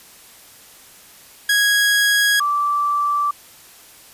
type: tone pair in turn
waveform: sawtooth / sine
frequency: 1655 / 1165.5 Hz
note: G#6 / D6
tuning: -6 / -14 cents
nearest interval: tritone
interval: 608 cents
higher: first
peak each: -10 / -16 dBFS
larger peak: first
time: 1.49-2.4 / 2.4-3.31 s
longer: neither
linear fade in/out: 5 ms
effects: white hiss -45 dBFS RMS until 4.13 s + resampled to 32000 Hz